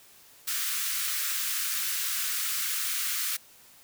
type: high-pass noise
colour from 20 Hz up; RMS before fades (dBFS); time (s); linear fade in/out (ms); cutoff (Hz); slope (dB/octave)
white; -30; 0.47-3.37; 10; 1200; 48
effects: white hiss -55 dBFS RMS until 3.83 s